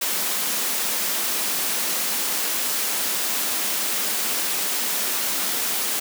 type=high-pass noise; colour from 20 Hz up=white; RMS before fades=-24 dBFS; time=0.01-6 s; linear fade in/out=10 ms; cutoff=170 Hz; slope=96 dB/octave; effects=none